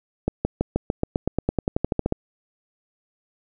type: accelerating click train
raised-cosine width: 2 ms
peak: -7 dBFS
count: 18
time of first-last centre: 0.28-2.124 s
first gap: 170 ms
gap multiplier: 0.94
effects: none